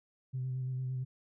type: tone with vibrato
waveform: sine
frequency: 128.9 Hz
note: C3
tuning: 26 cents flat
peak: -32 dBFS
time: 0.33-1.05 s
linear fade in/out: 20 ms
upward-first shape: square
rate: 8.8 Hz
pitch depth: 19 cents each way
effects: tanh soft clip ceiling -29 dBFS